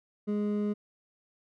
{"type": "tone pair together", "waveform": "triangle", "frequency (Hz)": [207.7, 415.3], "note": ["G#3", "G#4"], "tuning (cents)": [0, 0], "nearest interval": "octave", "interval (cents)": 1200, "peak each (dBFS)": [-26, -32], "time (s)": [0.27, 0.74], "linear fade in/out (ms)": 20, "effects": []}